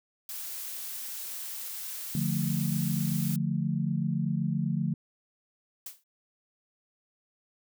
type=noise; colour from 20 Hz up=blue; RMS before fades=-38 dBFS; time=0.29-3.36 s; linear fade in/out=2 ms
type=chord; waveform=sine; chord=D minor; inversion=none; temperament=equal; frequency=146.83 / 174.61 / 220 Hz; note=D3 / F3 / A3; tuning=0 / 0 / 0 cents; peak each=-30 / -30 / -32 dBFS; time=2.15-4.94 s; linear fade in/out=2 ms
type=noise with exponential decay; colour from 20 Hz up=blue; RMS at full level=-36 dBFS; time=5.86-6.04 s; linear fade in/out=5 ms; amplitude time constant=37 ms
effects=none